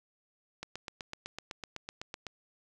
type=click train; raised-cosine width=0.2 ms; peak=-22 dBFS; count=14; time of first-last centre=0.63-2.267 s; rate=7.94 Hz; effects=none